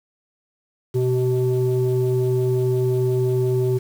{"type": "tone pair together", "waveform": "sine", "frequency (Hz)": [124.9, 380.4], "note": ["B2", "F#4"], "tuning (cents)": [20, 48], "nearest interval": "octave + perfect fifth", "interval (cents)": 1928, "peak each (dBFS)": -18, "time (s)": [0.94, 3.79], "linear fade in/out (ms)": 20, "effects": ["tanh soft clip ceiling -13 dBFS", "7-bit"]}